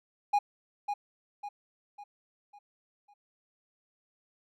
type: tone with echo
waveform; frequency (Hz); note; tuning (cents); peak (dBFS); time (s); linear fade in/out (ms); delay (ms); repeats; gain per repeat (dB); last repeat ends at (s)
triangle; 820; G#5; -22; -20; 0.33-0.39; 10; 550; 5; -7; 3.14
effects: none